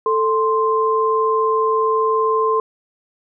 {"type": "tone pair together", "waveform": "sine", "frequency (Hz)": [441.3, 1046.5], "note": ["A4", "C6"], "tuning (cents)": [5, 0], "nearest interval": "octave + minor third", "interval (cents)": 1495, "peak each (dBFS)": -17, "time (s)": [0.06, 2.6], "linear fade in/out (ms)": 2, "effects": []}